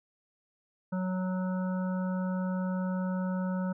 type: harmonic tone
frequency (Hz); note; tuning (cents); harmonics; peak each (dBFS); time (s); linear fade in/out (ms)
185; F#3; 0; 1 / 3 / 5 / 7 / 8; -29 / -39 / -43 / -46 / -47; 0.92-3.73; 10
effects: none